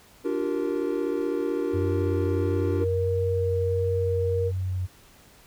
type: chord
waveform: triangle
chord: G minor seventh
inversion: second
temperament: equal with one note detuned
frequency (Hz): 293.7 / 349.2 / 385.3 / 466.2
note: D4 / F4 / G4 / Bb4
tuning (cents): 0 / 0 / -30 / 0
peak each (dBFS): -28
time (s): 0.24-2.85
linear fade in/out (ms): 20
type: tone with vibrato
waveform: sine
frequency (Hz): 92.5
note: F#2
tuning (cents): 0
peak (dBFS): -25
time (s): 1.73-4.87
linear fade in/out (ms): 20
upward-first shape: sine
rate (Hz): 1.5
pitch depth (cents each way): 16
type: tone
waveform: sine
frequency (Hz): 470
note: A#4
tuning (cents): +14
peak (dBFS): -24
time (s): 2.77-4.52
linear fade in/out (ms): 50
effects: pink hiss -54 dBFS RMS until 5.46 s